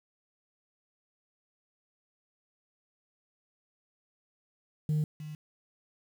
sine tone with echo, 152.5 Hz, D#3, 34 cents flat, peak -23 dBFS, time 4.89-5.04 s, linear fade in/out 2 ms, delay 310 ms, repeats 1, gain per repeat -15 dB, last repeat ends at 5.35 s, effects tanh soft clip ceiling -24 dBFS + 9-bit

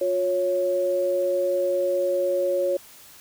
sine tone pair together, 357.5 / 552.7 Hz, F4 / C#5, +41 / -5 cents, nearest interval minor sixth, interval 754 cents, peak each -27 / -21 dBFS, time 0.01-2.77 s, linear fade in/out 5 ms, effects white hiss -48 dBFS RMS until 3.2 s

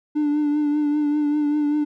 triangle tone with vibrato, 296.1 Hz, D4, 14 cents sharp, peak -15 dBFS, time 0.15-1.85 s, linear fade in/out 20 ms, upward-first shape triangle, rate 5.1 Hz, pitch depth 37 cents each way, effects tanh soft clip ceiling -12 dBFS

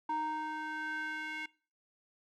square tone with band-pass filter sweep, 310 Hz, D#4, 6 cents flat, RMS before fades -38 dBFS, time 0.09-1.46 s, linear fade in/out 5 ms, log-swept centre 910 to 2100 Hz, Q 3.8, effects noise-tail reverb RT60 0.4 s tail -22 dB re dry

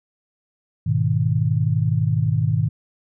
sine chord, G# minor, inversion none, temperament equal, 103.83 / 123.47 / 155.56 Hz, G#2 / B2 / D#3, 0 / 0 / 0 cents, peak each -21 dBFS, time 0.86-2.69 s, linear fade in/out 10 ms, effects none

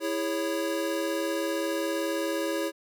square chord, C# minor, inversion first, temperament equal with one note detuned, 329.6 / 409.4 / 554.4 Hz, E4 / G#4 / C#5, 0 / -25 / 0 cents, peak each -31 / -35 / -32 dBFS, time 0-2.72 s, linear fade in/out 50 ms, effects none

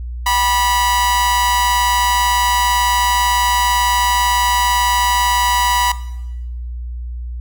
sawtooth tone with amplitude modulation, 978 Hz, B5, 17 cents flat, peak -7 dBFS, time 0.26-5.92 s, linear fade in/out 5 ms, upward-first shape sine, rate 211 Hz, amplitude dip 65%, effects noise-tail reverb RT60 1.0 s tail -17 dB re dry + added 60 Hz sine -23 dBFS peak until 7.4 s

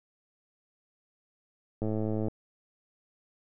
click train, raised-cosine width 2 ms, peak -19 dBFS, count 51, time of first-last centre 1.82-2.283 s, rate 108 Hz, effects none

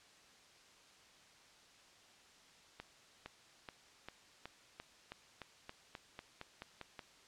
accelerating click train, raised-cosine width 0.3 ms, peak -30 dBFS, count 15, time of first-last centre 2.8-6.992 s, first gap 460 ms, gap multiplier 0.93, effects white hiss -63 dBFS RMS until 7.27 s + low-pass 6000 Hz 12 dB/octave

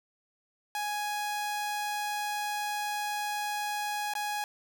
sawtooth tone with dropouts, 832 Hz, G#5, 3 cents sharp, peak -27 dBFS, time 0.75-4.44 s, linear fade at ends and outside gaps 1 ms, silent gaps 4.137-4.152 s, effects none

